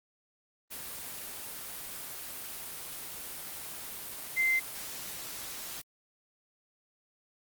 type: tone in noise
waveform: sine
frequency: 2079 Hz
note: C7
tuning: 12 cents flat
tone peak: -24 dBFS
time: 4.36-4.6 s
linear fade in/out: 20 ms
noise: white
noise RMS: -41 dBFS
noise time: 0.7-5.82 s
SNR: +14 dB
effects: Opus 24 kbps